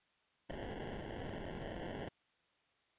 white noise with sample-and-hold, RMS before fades -44 dBFS, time 0.49-2.09 s, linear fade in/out 10 ms, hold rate 1225 Hz, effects white hiss -75 dBFS RMS until 2.98 s + resampled to 8000 Hz

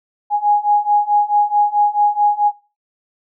sine beating tone pair, 826 / 830.6 Hz, G#5 / G#5, -10 / 0 cents, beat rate 4.6 Hz, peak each -16 / -14 dBFS, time 0.3-2.52 s, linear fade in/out 50 ms, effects noise-tail reverb RT60 0.3 s tail -18 dB re dry

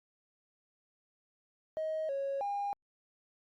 triangle tone with pitch steps, 630 / 551 / 808 Hz, D#5 / C#5 / G#5, +21 / -11 / -48 cents, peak -29 dBFS, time 1.77-2.73 s, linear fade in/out 0 ms, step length 320 ms, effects tanh soft clip ceiling -29 dBFS + Opus 48 kbps

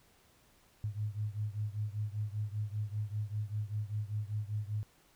sine beating tone pair, 103.83 / 108.93 Hz, G#2 / A2, 0 / -17 cents, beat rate 5.1 Hz, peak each -36 / -38 dBFS, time 0.84-4.83 s, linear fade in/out 0 ms, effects pink hiss -66 dBFS RMS until 5.15 s

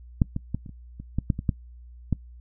clicks, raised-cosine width 5 ms, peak -6 / -15 / -14 / -27 / -28 / -25 / -12 / -9 / -18 / -9 / -10 dBFS, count 11, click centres 0.218 / 0.364 / 0.546 / 0.662 / 0.693 / 1 / 1.186 / 1.302 / 1.391 / 1.492 / 2.127 s, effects noise-tail reverb RT60 0.1 s tail -22 dB re dry + added 60 Hz sine -43 dBFS peak until 2.4 s

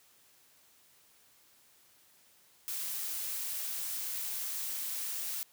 blue noise, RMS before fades -37 dBFS, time 2.68-5.43 s, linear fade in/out 0 ms, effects white hiss -64 dBFS RMS until 5.52 s + high-pass 60 Hz 12 dB/octave

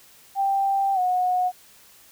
sine tone with pitch glide, 786 to 729.1 Hz, G5 to F#5, +4 to -26 cents, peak -19 dBFS, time 0.35-1.52 s, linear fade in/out 50 ms, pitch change -130 cents, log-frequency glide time 0.94-0.99 s, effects white hiss -52 dBFS RMS until 2.11 s

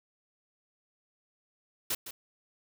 white noise with echo, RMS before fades -31 dBFS, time 1.9-1.95 s, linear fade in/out 5 ms, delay 160 ms, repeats 1, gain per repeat -11 dB, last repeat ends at 2.11 s, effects none

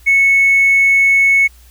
sine tone with hard clipping, 2205 Hz, C#7, 10 cents flat, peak -8 dBFS, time 0.06-1.48 s, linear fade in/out 20 ms, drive 1 dB, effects added 60 Hz sine -41 dBFS peak until 1.7 s + white hiss -49 dBFS RMS until 1.7 s

